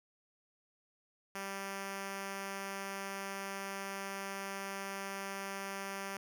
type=tone; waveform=5% pulse; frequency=196 Hz; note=G3; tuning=in tune; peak=-28 dBFS; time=1.35-6.17 s; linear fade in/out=2 ms; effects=none